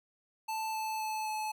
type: tone with pitch steps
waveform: square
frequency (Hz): 880 / 873.9 / 867.9 / 861.9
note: A5 / A5 / A5 / A5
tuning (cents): 0 / -12 / -24 / -36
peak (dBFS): -34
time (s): 0.48-1.52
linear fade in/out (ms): 10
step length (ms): 260
effects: none